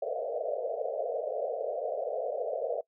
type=band-pass noise; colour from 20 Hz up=pink; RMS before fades=-33 dBFS; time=0.02-2.81 s; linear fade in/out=5 ms; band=450 to 700 Hz; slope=96 dB/octave; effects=noise-tail reverb RT60 0.1 s tail -22 dB re dry